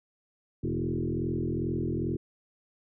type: tone with frequency modulation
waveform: sine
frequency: 233.1 Hz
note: A#3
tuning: in tune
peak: -27 dBFS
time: 0.63-2.17 s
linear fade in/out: 10 ms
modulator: 42.4 Hz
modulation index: 3.6
effects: none